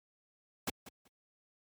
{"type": "noise with echo", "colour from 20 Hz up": "pink", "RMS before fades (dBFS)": -34, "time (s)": [0.67, 0.7], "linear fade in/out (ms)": 5, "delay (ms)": 190, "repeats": 2, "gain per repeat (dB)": -15, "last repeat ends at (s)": 1.08, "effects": ["high-pass 80 Hz 12 dB/octave", "MP3 96 kbps"]}